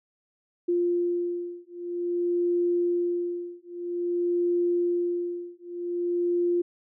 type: beating tone pair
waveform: sine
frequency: 349.2 / 349.71 Hz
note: F4 / F4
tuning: 0 / +2 cents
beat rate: 0.51 Hz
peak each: -27 / -27 dBFS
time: 0.68-6.62 s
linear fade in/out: 10 ms
effects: none